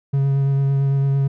triangle tone with vibrato, 137.9 Hz, C#3, 9 cents flat, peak -13 dBFS, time 0.13-1.28 s, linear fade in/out 10 ms, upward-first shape triangle, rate 8.9 Hz, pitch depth 16 cents each way, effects none

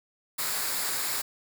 white noise with comb filter, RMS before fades -30 dBFS, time 0.38-1.22 s, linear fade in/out 10 ms, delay 0.33 ms, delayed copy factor -0.5, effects none

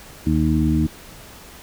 harmonic tone with a mistuned harmonic, 77.78 Hz, D#2, in tune, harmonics 1 / 2 / 3 / 4, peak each -21 / -21 / -21 / -21 dBFS, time 0.26-0.87 s, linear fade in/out 10 ms, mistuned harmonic 1, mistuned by -18 cents, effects pink hiss -42 dBFS RMS until 1.62 s

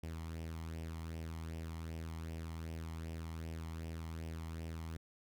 sawtooth tone with flanger, 81.4 Hz, E2, 21 cents flat, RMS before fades -44 dBFS, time 0.03-4.97 s, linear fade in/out 5 ms, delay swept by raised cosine 0.36 to 0.98 ms, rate 2.6 Hz, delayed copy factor +0.55, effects none

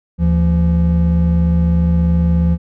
triangle tone pair together, 75.8 / 170.45 Hz, D#2 / F3, -45 / -42 cents, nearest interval octave + major second, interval 1403 cents, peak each -12 / -11 dBFS, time 0.18-2.58 s, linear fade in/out 50 ms, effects none

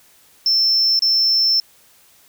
sine tone with dropouts, 5340 Hz, E8, 22 cents sharp, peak -11 dBFS, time 0.46-1.6 s, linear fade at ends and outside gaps 2 ms, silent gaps 0.992-1.021 s, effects tanh soft clip ceiling -11 dBFS + white hiss -52 dBFS RMS until 2.28 s

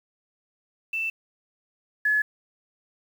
sine tone pair in turn, 2662 / 1705.3 Hz, E7 / G#6, +16 / +45 cents, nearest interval minor sixth, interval 771 cents, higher first, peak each -25 / -19 dBFS, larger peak second, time 0.93-1.1 / 2.05-2.22 s, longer neither, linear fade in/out 5 ms, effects 8-bit

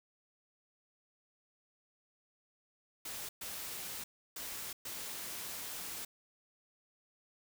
white noise bursts at uneven times, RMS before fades -43 dBFS, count 4, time 3.05-3.29 / 3.41-4.04 / 4.36-4.73 / 4.85-6.05 s, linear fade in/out 5 ms, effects none

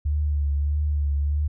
sine tone with vibrato, 73 Hz, D2, 10 cents flat, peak -20 dBFS, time 0.05-1.48 s, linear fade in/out 10 ms, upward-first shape triangle, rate 1.6 Hz, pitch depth 50 cents each way, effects none

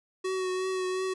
square tone with vibrato, 373.1 Hz, F#4, 14 cents sharp, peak -29 dBFS, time 0.24-1.14 s, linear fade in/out 10 ms, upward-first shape triangle, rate 2.8 Hz, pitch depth 24 cents each way, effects resampled to 22050 Hz

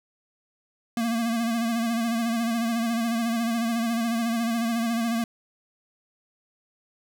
square tone with vibrato, 230.8 Hz, A#3, 17 cents flat, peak -24 dBFS, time 0.97-5.24 s, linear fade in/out 2 ms, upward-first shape sine, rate 14 Hz, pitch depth 48 cents each way, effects none

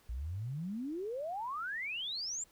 sine exponential sweep, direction up, 55 to 7530 Hz, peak -36 dBFS, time 0.09-2.44 s, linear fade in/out 5 ms, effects pink hiss -66 dBFS RMS until 2.51 s

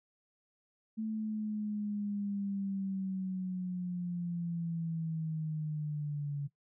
sine linear sweep, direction down, 220.3 to 141.8 Hz, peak -33 dBFS, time 0.97-6.48 s, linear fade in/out 20 ms, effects noise-tail reverb RT60 0.1 s tail -17 dB re dry

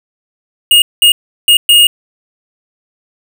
square tone bursts at uneven times, 2854 Hz, F7, 37 cents sharp, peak -4 dBFS, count 4, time 0.71-0.82 / 1.02-1.12 / 1.48-1.57 / 1.69-1.87 s, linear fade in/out 2 ms, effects none

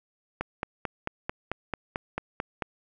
click train, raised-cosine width 0.5 ms, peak -14 dBFS, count 11, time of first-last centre 0.41-2.622 s, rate 4.52 Hz, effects none

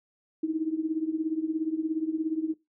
sine tone with tremolo, 317.3 Hz, D#4, 34 cents sharp, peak -22 dBFS, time 0.43-2.54 s, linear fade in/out 5 ms, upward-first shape triangle, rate 17 Hz, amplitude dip 90%, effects noise-tail reverb RT60 0.2 s tail -20 dB re dry

